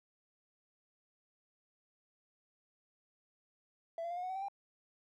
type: tone with pitch steps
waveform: triangle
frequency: 666 / 683.1 / 700.7 / 718.8 / 737.3 / 756.2 / 775.7 / 795.7 Hz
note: E5 / F5 / F5 / F5 / F#5 / F#5 / G5 / G5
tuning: +18 / -38 / +6 / +50 / -6 / +38 / -18 / +26 cents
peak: -34 dBFS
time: 3.98-4.484 s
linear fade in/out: 2 ms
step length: 63 ms
effects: tanh soft clip ceiling -33 dBFS